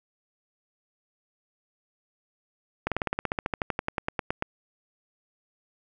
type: slowing click train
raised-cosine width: 0.5 ms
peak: -11 dBFS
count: 21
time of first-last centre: 2.87-4.424 s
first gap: 47 ms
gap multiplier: 1.05
effects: none